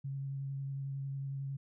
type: tone with vibrato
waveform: sine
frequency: 137.2 Hz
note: C#3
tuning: 17 cents flat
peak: -36 dBFS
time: 0.04-1.57 s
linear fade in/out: 10 ms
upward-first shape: triangle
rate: 11 Hz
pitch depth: 17 cents each way
effects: none